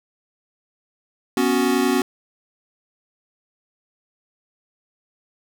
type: chord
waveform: square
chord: B suspended second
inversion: none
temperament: equal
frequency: 246.9 / 277.2 / 370 Hz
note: B3 / C#4 / F#4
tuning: 0 / 0 / 0 cents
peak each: -22 dBFS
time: 1.37-2.02 s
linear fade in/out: 2 ms
effects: none